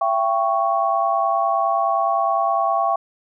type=chord; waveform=sine; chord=C# diminished; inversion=first; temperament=equal with one note detuned; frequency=674.3 / 784 / 1108.7 Hz; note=E5 / G5 / C#6; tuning=+39 / 0 / 0 cents; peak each=-21 dBFS; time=0.01-2.96 s; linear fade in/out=5 ms; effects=none